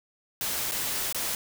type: noise with dropouts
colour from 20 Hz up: white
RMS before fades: -30 dBFS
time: 0.41-1.35 s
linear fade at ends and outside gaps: 1 ms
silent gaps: 0.713-0.719 / 1.126-1.146 s
effects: none